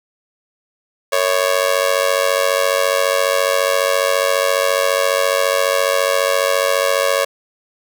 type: tone with amplitude modulation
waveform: sawtooth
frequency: 554.4 Hz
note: C#5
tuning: in tune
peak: -6 dBFS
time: 1.12-7.25 s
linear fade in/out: 10 ms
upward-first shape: sine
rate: 94.6 Hz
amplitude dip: 95%
effects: none